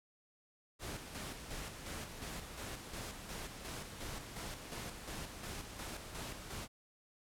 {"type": "noise with tremolo", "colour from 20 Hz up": "pink", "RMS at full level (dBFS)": -44, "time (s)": [0.79, 6.68], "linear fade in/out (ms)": 50, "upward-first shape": "square", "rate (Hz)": 2.8, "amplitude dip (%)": 45, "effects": ["low-pass 12000 Hz 12 dB/octave"]}